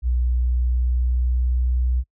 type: tone with pitch glide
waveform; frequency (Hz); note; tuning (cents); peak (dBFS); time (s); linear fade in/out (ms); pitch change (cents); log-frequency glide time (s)
sine; 61.1 to 62.1; B1 to B1; -18 to +10; -17; 0.02-2.04; 50; +28; 0.15-1.82
effects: noise-tail reverb RT60 0.1 s tail -26 dB re dry